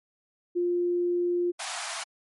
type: tone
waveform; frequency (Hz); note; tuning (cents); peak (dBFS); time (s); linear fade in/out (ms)
sine; 351.3; F4; +10; -23; 0.55-1.52; 20
type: high-pass noise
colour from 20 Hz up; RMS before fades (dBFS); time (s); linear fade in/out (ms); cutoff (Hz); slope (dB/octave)
pink; -34; 1.59-2.04; 10; 640; 96
effects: low-pass 11000 Hz 12 dB/octave + MP3 48 kbps